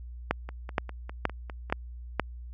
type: two click trains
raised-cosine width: 0.5 ms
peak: -24 / -9 dBFS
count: 7 / 5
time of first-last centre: 0.49-1.7 / 0.31-2.197 s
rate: 4.96 / 2.12 Hz
effects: added 60 Hz sine -39 dBFS peak until 2.53 s